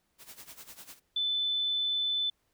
white noise with tremolo, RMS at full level -46 dBFS, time 0.18-1 s, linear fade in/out 50 ms, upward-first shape sine, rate 10 Hz, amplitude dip 80%
sine tone, 3512 Hz, A7, 4 cents flat, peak -27 dBFS, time 1.16-2.3 s, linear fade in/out 5 ms
effects pink hiss -75 dBFS RMS until 2.53 s

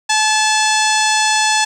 harmonic tone with a mistuned harmonic, 863 Hz, A5, 34 cents flat, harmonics 1 / 2 / 3 / 4 / 5 / 6 / 7 / 8 / 9 / 10, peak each -16 / -19 / -21 / -22 / -23 / -24 / -24 / -25 / -26 / -26 dBFS, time 0.09-1.65 s, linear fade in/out 10 ms, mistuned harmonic 3, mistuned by +32 cents, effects 7-bit

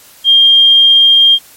sine tone, 3208 Hz, G7, 39 cents sharp, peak -3 dBFS, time 0.24-1.39 s, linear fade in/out 50 ms, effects white hiss -40 dBFS RMS until 1.56 s + MP3 64 kbps

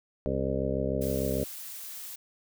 harmonic tone, 66.7 Hz, C2, 34 cents sharp, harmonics 1 / 2 / 3 / 4 / 6 / 7 / 8 / 9, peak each -35 / -35 / -35 / -35 / -35 / -35 / -35 / -35 dBFS, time 0.26-1.44 s, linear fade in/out 0 ms
blue noise, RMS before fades -41 dBFS, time 1.01-2.16 s, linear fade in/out 10 ms
effects none

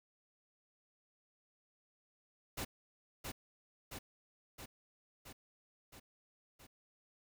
pink noise with echo, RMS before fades -41 dBFS, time 2.57-2.65 s, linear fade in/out 10 ms, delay 670 ms, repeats 6, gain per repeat -3 dB, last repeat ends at 6.67 s, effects none

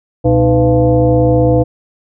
sine tone with frequency modulation, 311.1 Hz, D#4, in tune, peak -7 dBFS, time 0.24-1.64 s, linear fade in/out 20 ms, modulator 189 Hz, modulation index 1.6, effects none

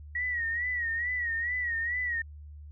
sine tone with vibrato, 1907 Hz, A#6, 39 cents sharp, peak -28 dBFS, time 0.15-2.22 s, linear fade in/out 5 ms, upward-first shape sine, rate 2.3 Hz, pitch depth 84 cents each way, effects added 74 Hz sine -43 dBFS peak until 2.71 s

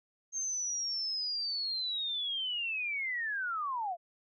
sine linear sweep, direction down, 6420 to 657 Hz, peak -32 dBFS, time 0.32-3.97 s, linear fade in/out 50 ms, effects none

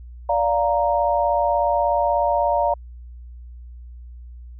sine chord, Bb major, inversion first, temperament just, 582.7 / 699.2 / 932.3 Hz, D5 / F5 / Bb5, -14 / +2 / 0 cents, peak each -21 dBFS, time 0.29-2.74 s, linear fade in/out 5 ms, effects added 60 Hz sine -36 dBFS peak until 4.59 s

